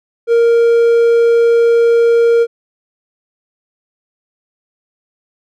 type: tone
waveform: triangle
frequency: 466.2 Hz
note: A#4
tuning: in tune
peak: -5 dBFS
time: 0.27-2.47 s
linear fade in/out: 50 ms
effects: none